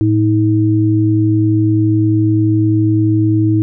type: tone pair together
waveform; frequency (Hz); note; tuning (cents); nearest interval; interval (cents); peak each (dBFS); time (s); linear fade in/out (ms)
sine; 110 / 318.4; A2 / D#4; 0 / +40; octave + tritone; 1840; -12; 0.01-3.62; 0
effects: none